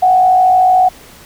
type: tone with frequency modulation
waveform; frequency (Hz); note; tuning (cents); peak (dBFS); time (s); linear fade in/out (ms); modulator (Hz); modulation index
sine; 740; F#5; 0; -6; 0.02-0.89; 10; 53.7; 0.39
effects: pink hiss -39 dBFS RMS until 1.25 s